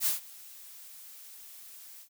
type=noise with ADSR envelope; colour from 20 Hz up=blue; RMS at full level=-26 dBFS; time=0-2.09 s; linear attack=59 ms; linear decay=140 ms; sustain=-23 dB; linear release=88 ms; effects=none